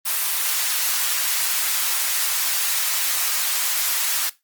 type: high-pass noise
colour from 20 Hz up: white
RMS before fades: -22 dBFS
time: 0.05-4.3 s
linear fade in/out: 20 ms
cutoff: 1000 Hz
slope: 12 dB/octave
effects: noise-tail reverb RT60 0.2 s tail -17 dB re dry + Opus 24 kbps